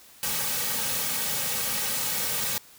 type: noise with comb filter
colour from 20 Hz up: white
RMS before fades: -28 dBFS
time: 0.23-2.58 s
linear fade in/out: 0 ms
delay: 2.9 ms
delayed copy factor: -0.85
effects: white hiss -52 dBFS RMS until 2.78 s